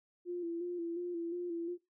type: tone with vibrato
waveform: sine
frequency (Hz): 344.7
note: F4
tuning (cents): -23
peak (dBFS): -35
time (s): 0.25-1.78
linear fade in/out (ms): 50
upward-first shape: square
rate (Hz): 2.8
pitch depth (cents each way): 39
effects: noise-tail reverb RT60 0.2 s tail -17 dB re dry